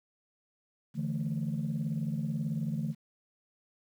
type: chord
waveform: sine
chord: D suspended second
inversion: none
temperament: just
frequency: 146.83 / 165.19 / 220.2 Hz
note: D3 / E3 / A3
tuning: 0 / +4 / +2 cents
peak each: -33 / -34 / -34 dBFS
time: 0.94-2.95 s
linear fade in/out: 50 ms
effects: tanh soft clip ceiling -24 dBFS + 10-bit